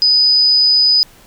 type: tone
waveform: sine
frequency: 4984 Hz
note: D#8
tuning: 2 cents sharp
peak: -8 dBFS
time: 0.02-1.03 s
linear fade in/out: 0 ms
effects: pink hiss -45 dBFS RMS until 1.26 s